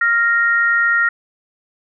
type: tone pair together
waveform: sine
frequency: 1396.9 / 1864.6 Hz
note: F6 / A#6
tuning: 0 / 0 cents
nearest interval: perfect fourth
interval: 500 cents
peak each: -15 dBFS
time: 0.01-1.09 s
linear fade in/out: 5 ms
effects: none